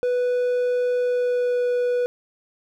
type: tone with pitch glide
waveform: triangle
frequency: 493.9 to 490.5 Hz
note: B4 to B4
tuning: 0 to -12 cents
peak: -17 dBFS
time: 0.03-2.06 s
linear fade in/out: 0 ms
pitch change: -12 cents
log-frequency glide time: 0.97-1.69 s
effects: none